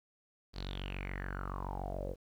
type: tone with low-pass filter sweep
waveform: sawtooth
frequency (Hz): 47.04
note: F#1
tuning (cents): +29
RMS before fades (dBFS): -40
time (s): 0.53-2.16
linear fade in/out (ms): 50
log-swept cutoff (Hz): 4600 to 480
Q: 8.1
effects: 11-bit